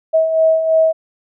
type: beating tone pair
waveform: sine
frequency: 640 / 643 Hz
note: D#5 / E5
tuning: +49 / -43 cents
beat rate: 3 Hz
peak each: -19 / -11 dBFS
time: 0.13-0.93 s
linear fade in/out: 20 ms
effects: none